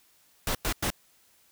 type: noise bursts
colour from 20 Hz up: pink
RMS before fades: -28 dBFS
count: 3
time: 0.47-0.903 s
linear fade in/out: 2 ms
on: 79 ms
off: 98 ms
effects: white hiss -63 dBFS RMS until 1.51 s